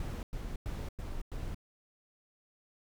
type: noise bursts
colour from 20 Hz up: brown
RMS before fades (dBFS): -38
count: 5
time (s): 0-1.546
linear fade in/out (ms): 2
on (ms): 230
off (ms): 99
effects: none